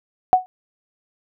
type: tone with exponential decay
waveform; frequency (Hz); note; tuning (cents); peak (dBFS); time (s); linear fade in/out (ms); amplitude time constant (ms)
sine; 740; F#5; 0; -5; 0.33-0.46; 0; 28
effects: none